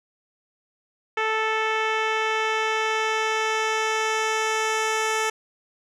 10% pulse tone with low-pass filter sweep, 439.1 Hz, A4, 4 cents flat, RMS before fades -24 dBFS, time 1.17-5.3 s, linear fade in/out 5 ms, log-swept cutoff 2700 to 8500 Hz, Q 1, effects none

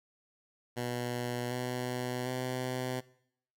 10% pulse tone with pitch steps, 122.3 / 124.8 / 127.35 Hz, B2 / B2 / C3, -16 / +19 / -46 cents, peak -25 dBFS, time 0.76-3.01 s, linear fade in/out 20 ms, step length 750 ms, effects noise-tail reverb RT60 0.7 s tail -21 dB re dry

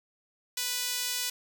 sawtooth tone with high-pass filter, 493.9 Hz, B4, in tune, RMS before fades -32 dBFS, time 0.57-1.3 s, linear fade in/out 5 ms, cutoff 3700 Hz, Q 0.76, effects none

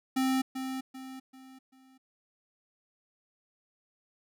square tone with echo, 262.4 Hz, C4, 5 cents sharp, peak -26 dBFS, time 0.16-0.42 s, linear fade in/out 10 ms, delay 390 ms, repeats 4, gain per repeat -8 dB, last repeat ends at 1.98 s, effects none

